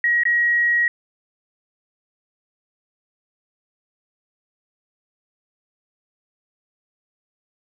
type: tone with dropouts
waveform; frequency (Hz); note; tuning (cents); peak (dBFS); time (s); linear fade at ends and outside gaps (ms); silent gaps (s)
sine; 1900; A#6; +33; -15; 0.04-0.88; 2; 0.235-0.253
effects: none